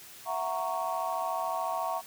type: chord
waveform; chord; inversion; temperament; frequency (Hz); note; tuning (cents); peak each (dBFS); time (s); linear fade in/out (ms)
sine; F# dominant seventh; third; just; 666 / 740 / 925 / 1110; E5 / F#5 / A#5 / C#6; +18 / 0 / -14 / +2; -34; 0.25-2.02; 50
effects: tanh soft clip ceiling -21 dBFS + white hiss -49 dBFS RMS until 2.06 s